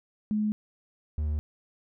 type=tone pair in turn; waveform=sine / triangle; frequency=212.2 / 75.63 Hz; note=G#3 / D#2; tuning=+38 / -49 cents; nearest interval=octave + tritone; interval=1787 cents; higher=first; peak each=-24 dBFS; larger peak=neither; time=0.31-0.52 / 1.18-1.39 s; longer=neither; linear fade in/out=0 ms; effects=none